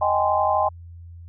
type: chord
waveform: sine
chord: Ab major seventh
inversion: second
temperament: just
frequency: 623 / 778.7 / 830.6 / 1038.3 Hz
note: Eb5 / G5 / Ab5 / C6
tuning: +2 / -12 / 0 / -14 cents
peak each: -23 dBFS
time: 0.01-0.69 s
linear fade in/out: 10 ms
effects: added 85 Hz sine -38 dBFS peak until 1.28 s